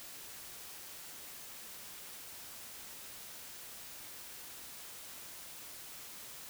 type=silence; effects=white hiss -49 dBFS RMS until 6.49 s